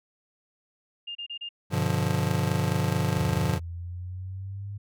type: tone bursts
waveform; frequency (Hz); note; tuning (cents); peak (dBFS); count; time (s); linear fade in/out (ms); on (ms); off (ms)
sine; 2816; F7; +14; -33; 4; 1.07-1.491; 10; 82; 31
type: chord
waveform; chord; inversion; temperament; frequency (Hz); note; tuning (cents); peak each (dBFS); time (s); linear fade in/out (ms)
square; G dominant seventh; none; just; 98 / 122.5 / 147 / 176.4; G2 / B2 / D3 / F3; 0 / -14 / +2 / +18; -30; 1.7-3.6; 50
type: exponential sweep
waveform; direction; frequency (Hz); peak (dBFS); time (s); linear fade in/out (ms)
sine; up; 77.78 to 102.1; -33; 3.17-4.78; 10
effects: none